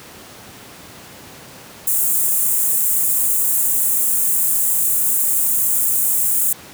white high-pass noise, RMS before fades -17 dBFS, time 1.87-6.53 s, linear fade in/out 5 ms, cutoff 7400 Hz, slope 48 dB/octave, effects pink hiss -39 dBFS RMS until 6.73 s + high-pass 100 Hz 12 dB/octave

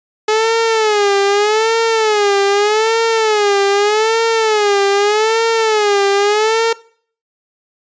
sawtooth tone with vibrato, 425.9 Hz, G#4, 44 cents sharp, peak -7 dBFS, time 0.28-6.73 s, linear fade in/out 5 ms, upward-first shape sine, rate 0.82 Hz, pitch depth 120 cents each way, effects noise-tail reverb RT60 0.5 s tail -20 dB re dry + resampled to 16000 Hz

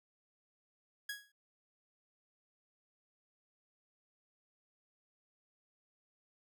sawtooth tone with exponential decay, 1661.2 Hz, G#6, in tune, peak -33 dBFS, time 1.09-1.32 s, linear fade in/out 5 ms, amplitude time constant 49 ms, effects none

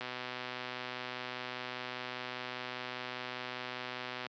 click train, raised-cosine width 0.3 ms, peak -23 dBFS, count 533, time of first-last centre 0.01-4.266 s, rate 125 Hz, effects high-pass 150 Hz 12 dB/octave + resampled to 16000 Hz

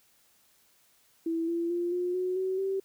sine tone with pitch steps, 329.6 / 338.5 / 347.6 / 356.9 / 366.6 / 376.4 / 386.6 Hz, E4 / E4 / F4 / F4 / F#4 / F#4 / G4, 0 / +46 / -8 / +38 / -16 / +30 / -24 cents, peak -27 dBFS, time 1.26-2.8 s, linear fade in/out 5 ms, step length 220 ms, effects white hiss -65 dBFS RMS until 2.84 s

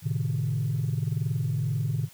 sine chord, A diminished, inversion none, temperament equal with one note detuned, 110 / 130.81 / 152.54 Hz, A2 / C3 / Eb3, 0 / 0 / -34 cents, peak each -28 dBFS, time 0.02-2.09 s, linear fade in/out 50 ms, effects tanh soft clip ceiling -19 dBFS + white hiss -53 dBFS RMS until 2.13 s

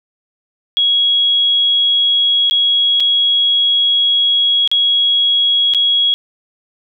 sine tone with dropouts, 3320 Hz, G#7, 1 cent flat, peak -10 dBFS, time 0.77-6.14 s, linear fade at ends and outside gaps 0 ms, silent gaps 2.498-2.51 / 3-3.004 / 4.676-4.715 / 5.737-5.747 s, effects none

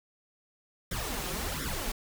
pink noise with flanger, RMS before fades -34 dBFS, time 0.91-1.92 s, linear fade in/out 5 ms, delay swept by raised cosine 0.55 to 5.65 ms, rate 1.4 Hz, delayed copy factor +0.9, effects none

